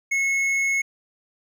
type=tone with hard clipping; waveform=sine; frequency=2183 Hz; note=C#7; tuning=27 cents flat; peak=-21 dBFS; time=0.11-0.82 s; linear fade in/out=10 ms; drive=6 dB; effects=none